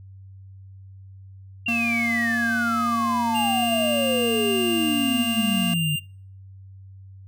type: exponential sweep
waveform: sine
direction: down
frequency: 2794 to 146.83 Hz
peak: -22 dBFS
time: 1.66-5.96 s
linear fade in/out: 5 ms
type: tone with pitch glide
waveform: square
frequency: 233.1 to 231 Hz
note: A#3 to A#3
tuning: 0 to -16 cents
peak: -25 dBFS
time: 1.68-5.74 s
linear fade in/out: 5 ms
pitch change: -16 cents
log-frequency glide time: 4.44-5.03 s
type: tone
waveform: square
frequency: 2794 Hz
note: F7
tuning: in tune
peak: -26 dBFS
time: 3.34-6 s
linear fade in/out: 20 ms
effects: noise-tail reverb RT60 0.5 s tail -24 dB re dry + added 96 Hz sine -41 dBFS peak until 7.27 s